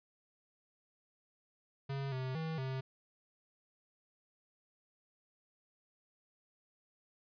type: tone with pitch steps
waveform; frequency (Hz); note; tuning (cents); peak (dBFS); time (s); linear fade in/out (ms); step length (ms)
square; 137.5 / 130 / 160.6 / 131.9; C#3 / C3 / E3 / C3; -14 / -11 / -45 / +14; -37; 1.89-2.81; 10; 230
effects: resampled to 11025 Hz